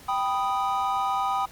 triangle chord, G augmented, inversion none, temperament equal, 784 / 987.8 / 1244.5 Hz, G5 / B5 / D#6, 0 / 0 / 0 cents, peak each -25 / -27 / -26 dBFS, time 0.08-1.46 s, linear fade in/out 10 ms, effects pink hiss -49 dBFS RMS until 1.51 s + Opus 48 kbps

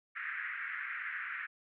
white band-pass noise, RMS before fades -40 dBFS, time 0.15-1.47 s, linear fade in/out 20 ms, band 1400 to 2100 Hz, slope 48 dB/octave, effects none

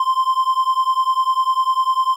triangle beating tone pair, 1040 / 1050 Hz, C6 / C6, -11 / +6 cents, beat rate 10 Hz, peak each -16 / -16 dBFS, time 0-2.16 s, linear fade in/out 5 ms, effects none

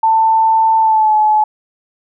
sine tone with pitch glide, 890 to 855.7 Hz, A5 to A5, +20 to -48 cents, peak -8 dBFS, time 0.03-1.44 s, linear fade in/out 5 ms, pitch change -68 cents, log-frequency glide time 0.79-1.15 s, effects none

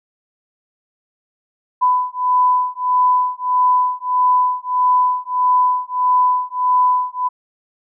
sine beating tone pair, 999 / 1000.6 Hz, B5 / B5, +20 / +22 cents, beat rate 1.6 Hz, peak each -16 dBFS, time 1.81-7.29 s, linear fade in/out 20 ms, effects none

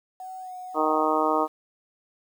sine tone with vibrato, 741 Hz, F#5, 2 cents sharp, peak -35 dBFS, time 0.2-1.03 s, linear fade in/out 2 ms, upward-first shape sine, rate 1.9 Hz, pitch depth 20 cents each way
harmonic tone, 155.56 Hz, D#3, in tune, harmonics 2 / 3 / 4 / 5 / 6 / 7 / 8, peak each -28 / -28 / -28 / -28 / -28 / -28 / -28 dBFS, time 0.74-1.48 s, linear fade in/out 50 ms
effects 9-bit

